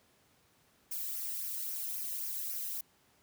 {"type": "noise with flanger", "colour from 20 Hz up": "violet", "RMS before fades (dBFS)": -38, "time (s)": [0.91, 2.81], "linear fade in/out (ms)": 5, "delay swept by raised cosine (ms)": [0.25, 0.9], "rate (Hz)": 3.7, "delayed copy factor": -0.5, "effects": ["pink hiss -68 dBFS RMS until 3.22 s", "high-pass 80 Hz 12 dB/octave"]}